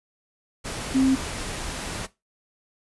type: tone in noise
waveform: sine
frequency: 264.5 Hz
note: C4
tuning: 19 cents sharp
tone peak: -16 dBFS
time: 0.94-1.16 s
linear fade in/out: 20 ms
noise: pink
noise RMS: -32 dBFS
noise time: 0.64-2.07 s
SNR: +13 dB
effects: noise-tail reverb RT60 0.2 s tail -17 dB re dry + resampled to 24000 Hz